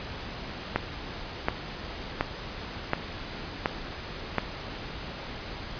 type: click train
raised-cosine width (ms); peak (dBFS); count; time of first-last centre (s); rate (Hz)
0.5; -8; 6; 0.76-4.383; 1.38
effects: pink hiss -38 dBFS RMS until 5.79 s + resampled to 11025 Hz